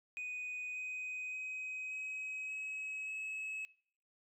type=tone with pitch steps; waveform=sine; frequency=2489 / 2506 / 2524 / 2541 / 2559 / 2577 Hz; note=D#7 / D#7 / D#7 / D#7 / D#7 / E7; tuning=0 / +12 / +24 / +36 / +48 / -40 cents; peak=-37 dBFS; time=0.17-3.65 s; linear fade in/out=0 ms; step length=580 ms; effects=noise-tail reverb RT60 0.6 s tail -24 dB re dry + tanh soft clip ceiling -38 dBFS